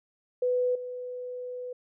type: tone with level steps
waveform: sine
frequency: 497.5 Hz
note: B4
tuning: 13 cents sharp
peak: -23 / -34 dBFS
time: 0.42-1.73 s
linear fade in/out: 5 ms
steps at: 0.75 s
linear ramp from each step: 5 ms
effects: none